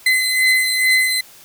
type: beating tone pair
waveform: 35% pulse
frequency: 2038 / 2040.3 Hz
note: C7 / C7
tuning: -46 / -44 cents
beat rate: 2.3 Hz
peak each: -13 / -18 dBFS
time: 0.06-1.21 s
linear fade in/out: 5 ms
effects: white hiss -44 dBFS RMS until 1.44 s